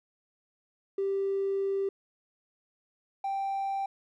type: tone pair in turn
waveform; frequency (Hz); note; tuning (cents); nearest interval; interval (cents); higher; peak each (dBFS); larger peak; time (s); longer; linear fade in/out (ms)
triangle; 392 / 784; G4 / G5; 0 / 0; octave; 1200; second; -23 / -26; first; 0.98-1.89 / 3.24-3.86; first; 5
effects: tanh soft clip ceiling -24 dBFS